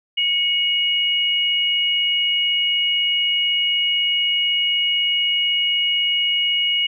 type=tone pair together; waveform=sine; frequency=2221 / 2888 Hz; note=C#7 / F#7; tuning=+3 / -43 cents; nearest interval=perfect fourth; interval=454 cents; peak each=-24 / -17 dBFS; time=0.17-6.87 s; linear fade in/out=10 ms; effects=none